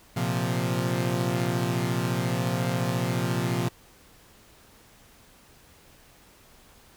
sawtooth chord, Bb suspended second, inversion none, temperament equal, 116.54 / 130.81 / 174.61 Hz, Bb2 / C3 / F3, 0 / 0 / 0 cents, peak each -25 dBFS, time 0.16-3.69 s, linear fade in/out 10 ms, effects pink hiss -55 dBFS RMS until 6.96 s

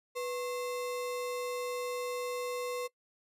sine tone with sample-and-hold, 493.9 Hz, B4, in tune, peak -33 dBFS, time 0.15-2.88 s, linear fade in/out 20 ms, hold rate 1575 Hz, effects noise-tail reverb RT60 0.1 s tail -21 dB re dry + resampled to 32000 Hz

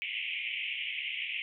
pink band-pass noise, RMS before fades -36 dBFS, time 0.02-1.42 s, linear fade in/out 0 ms, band 2100 to 3100 Hz, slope 96 dB/octave, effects none

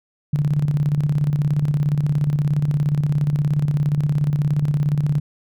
sine tone with tremolo, 146.83 Hz, D3, in tune, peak -14 dBFS, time 0.33-5.2 s, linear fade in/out 5 ms, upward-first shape square, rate 17 Hz, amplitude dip 55%, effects none

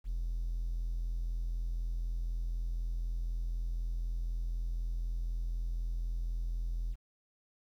triangle tone, 42 Hz, E1, 33 cents sharp, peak -29 dBFS, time 0.04-6.96 s, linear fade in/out 50 ms, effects tanh soft clip ceiling -28 dBFS + 11-bit

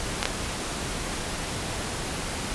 clicks, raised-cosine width 0.2 ms, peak -5 dBFS, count 2, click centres 0.229 / 0.255 s, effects pink hiss -31 dBFS RMS until 2.54 s + resampled to 24000 Hz

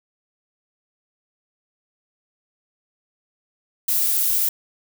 violet noise, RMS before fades -20 dBFS, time 3.88-4.49 s, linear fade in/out 5 ms, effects none

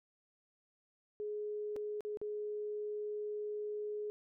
sine tone with dropouts, 419.7 Hz, G#4, 18 cents sharp, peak -37 dBFS, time 1.2-4.1 s, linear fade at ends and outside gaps 0 ms, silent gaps 1.76-1.764 / 2.007-2.05 / 2.172-2.215 s, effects none

